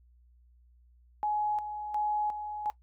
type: tone with tremolo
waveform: sine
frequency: 841 Hz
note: G#5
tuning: 22 cents sharp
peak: -27 dBFS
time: 1.23-2.7 s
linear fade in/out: 0 ms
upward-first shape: square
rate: 1.4 Hz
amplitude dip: 60%
effects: noise-tail reverb RT60 0.1 s tail -18 dB re dry + added 60 Hz sine -58 dBFS peak until 2.82 s